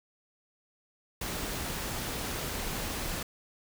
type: noise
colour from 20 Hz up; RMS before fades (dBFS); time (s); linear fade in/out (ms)
pink; -35; 1.21-3.23; 5
effects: none